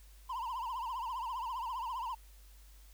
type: tone with vibrato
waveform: triangle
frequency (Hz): 972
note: B5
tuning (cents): -28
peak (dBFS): -34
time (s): 0.29-2.15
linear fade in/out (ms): 10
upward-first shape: triangle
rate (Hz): 15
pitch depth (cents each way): 170
effects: added 50 Hz sine -54 dBFS peak until 2.93 s + white hiss -64 dBFS RMS until 2.93 s